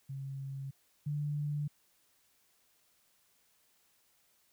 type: tone pair in turn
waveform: sine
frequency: 136.3 / 147.14 Hz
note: C#3 / D3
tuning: -29 / +4 cents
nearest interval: minor second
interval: 133 cents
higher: second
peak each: -38 / -32 dBFS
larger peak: second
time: 0.09-0.71 / 1.06-1.68 s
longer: neither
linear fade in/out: 10 ms
effects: white hiss -71 dBFS RMS until 4.52 s